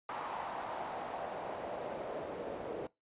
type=noise with band-pass filter sweep; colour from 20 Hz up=pink; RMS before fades=-41 dBFS; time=0.09-2.87 s; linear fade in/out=2 ms; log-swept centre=950 to 460 Hz; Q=2.5; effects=noise-tail reverb RT60 0.2 s tail -21 dB re dry + resampled to 8000 Hz